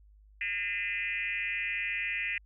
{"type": "tone with frequency modulation", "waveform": "sine", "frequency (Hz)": 2233, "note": "C#7", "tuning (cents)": 12, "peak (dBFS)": -30, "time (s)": [0.41, 2.38], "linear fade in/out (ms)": 2, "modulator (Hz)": 202, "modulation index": 2.1, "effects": ["added 51 Hz sine -55 dBFS peak until 2.45 s"]}